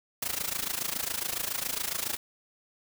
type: noise with amplitude modulation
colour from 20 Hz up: white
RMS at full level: -29 dBFS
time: 0.22-2.17 s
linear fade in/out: 5 ms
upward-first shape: sine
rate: 27.2 Hz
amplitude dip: 85%
effects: none